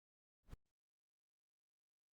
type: noise with exponential growth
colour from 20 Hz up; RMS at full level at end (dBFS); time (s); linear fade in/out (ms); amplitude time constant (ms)
brown; -45; 0.43-0.54; 5; 22
effects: Opus 48 kbps